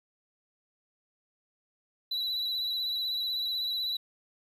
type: tone with vibrato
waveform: triangle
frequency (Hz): 3951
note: B7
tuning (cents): 0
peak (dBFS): -28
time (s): 2.11-3.97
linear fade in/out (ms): 5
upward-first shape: sine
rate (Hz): 16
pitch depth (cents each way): 34
effects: 11-bit

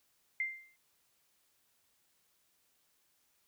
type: tone with exponential decay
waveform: sine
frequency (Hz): 2093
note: C7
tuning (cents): 0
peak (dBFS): -29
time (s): 0.4-0.76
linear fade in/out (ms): 2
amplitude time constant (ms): 77
effects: white hiss -74 dBFS RMS until 3.47 s

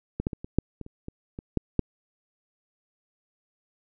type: clicks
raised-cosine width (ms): 3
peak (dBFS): -15 / -12 / -20 / -23 / -7 / -23 / -30 / -23 / -23 / -10 / -8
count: 11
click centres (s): 0.2 / 0.269 / 0.332 / 0.445 / 0.586 / 0.813 / 0.864 / 1.084 / 1.389 / 1.573 / 1.793
effects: none

